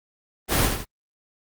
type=noise with echo; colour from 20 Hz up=pink; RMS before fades=-20 dBFS; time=0.48-0.7 s; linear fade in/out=50 ms; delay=78 ms; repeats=2; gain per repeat=-6 dB; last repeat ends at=0.856 s; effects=Opus 24 kbps